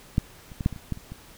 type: clicks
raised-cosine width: 5 ms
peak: -8 / -30 / -18 / -8 / -23 / -27 / -15 / -29 / -24 dBFS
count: 9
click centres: 0.181 / 0.518 / 0.608 / 0.661 / 0.727 / 0.762 / 0.923 / 0.974 / 1.12 s
effects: pink hiss -50 dBFS RMS until 1.37 s